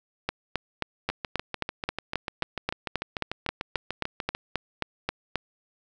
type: two click trains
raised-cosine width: 0.3 ms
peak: -10 / -14 dBFS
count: 20 / 23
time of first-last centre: 0.29-5.357 / 1.1-4.35 s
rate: 3.75 / 6.77 Hz
effects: none